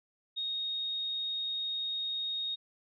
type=tone; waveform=sine; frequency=3729 Hz; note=A#7; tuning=in tune; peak=-32 dBFS; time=0.36-2.56 s; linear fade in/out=20 ms; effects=none